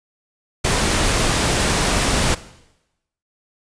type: noise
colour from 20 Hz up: pink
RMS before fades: -18 dBFS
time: 0.64-2.35 s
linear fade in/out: 10 ms
effects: noise-tail reverb RT60 0.9 s tail -17 dB re dry + resampled to 22050 Hz